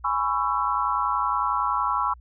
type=chord; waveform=sine; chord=C# minor seventh; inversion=second; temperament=just; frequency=831.5 / 997.9 / 1108.7 / 1330.5 Hz; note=G#5 / B5 / C#6 / E6; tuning=+2 / +18 / 0 / +16 cents; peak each=-30 / -26 / -26 / -27 dBFS; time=0.04-2.14 s; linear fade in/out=10 ms; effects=added 60 Hz sine -45 dBFS peak until 2.2 s